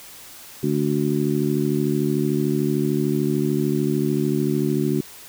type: harmonic tone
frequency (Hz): 73.42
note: D2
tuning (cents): 0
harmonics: 2 / 3 / 4 / 5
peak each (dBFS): -24 / -24 / -24 / -24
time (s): 0.63-5.01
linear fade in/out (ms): 5
effects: white hiss -42 dBFS RMS until 5.28 s